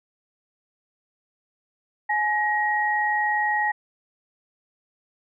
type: tone pair together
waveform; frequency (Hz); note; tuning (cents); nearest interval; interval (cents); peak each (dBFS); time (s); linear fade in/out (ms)
sine; 844.3 / 1892; G#5 / A#6; +28 / +25; octave + major second; 1397; -23; 2.09-3.72; 10
effects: none